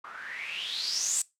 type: noise with low-pass filter sweep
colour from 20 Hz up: blue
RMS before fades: -33 dBFS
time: 0.04-1.22 s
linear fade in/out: 5 ms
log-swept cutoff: 1200 to 8200 Hz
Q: 8
effects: noise-tail reverb RT60 0.2 s tail -20 dB re dry